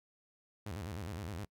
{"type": "tone with vibrato", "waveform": "sawtooth", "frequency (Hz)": 92.3, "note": "F#2", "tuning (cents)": -4, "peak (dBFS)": -36, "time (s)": [0.66, 1.45], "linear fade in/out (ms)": 5, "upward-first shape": "square", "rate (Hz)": 9.7, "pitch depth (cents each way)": 210, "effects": ["noise-tail reverb RT60 0.1 s tail -26 dB re dry"]}